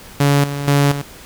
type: tone with tremolo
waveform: sawtooth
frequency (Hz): 142.2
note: C#3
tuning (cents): +45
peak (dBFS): -7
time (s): 0.2-1.02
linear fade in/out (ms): 5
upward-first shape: square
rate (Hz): 2.1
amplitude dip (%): 70
effects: pink hiss -39 dBFS RMS until 1.25 s